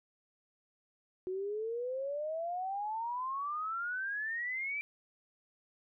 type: exponential sweep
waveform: sine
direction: up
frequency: 364.7 to 2352 Hz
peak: -34 dBFS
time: 1.27-4.81 s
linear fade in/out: 0 ms
effects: none